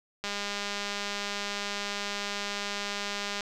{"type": "click train", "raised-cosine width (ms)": 0.2, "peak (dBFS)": -16, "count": 644, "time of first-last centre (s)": [0.24, 3.407], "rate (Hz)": 203, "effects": []}